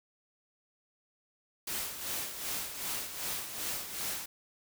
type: noise with tremolo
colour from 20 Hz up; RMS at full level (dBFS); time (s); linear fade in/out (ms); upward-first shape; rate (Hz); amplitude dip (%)
white; -35; 1.67-4.26; 5; sine; 2.6; 60
effects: none